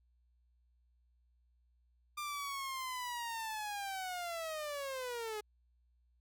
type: linear sweep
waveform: sawtooth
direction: down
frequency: 1198 to 415.3 Hz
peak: -35 dBFS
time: 2.17-5.41 s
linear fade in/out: 10 ms
effects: added 60 Hz sine -69 dBFS peak until 6.2 s